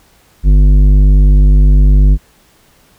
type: tone with tanh clipping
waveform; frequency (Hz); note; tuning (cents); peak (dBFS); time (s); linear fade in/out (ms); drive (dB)
sine; 49.53; G1; +19; -5; 0.43-2.18; 50; 11
effects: pink hiss -49 dBFS RMS until 2.98 s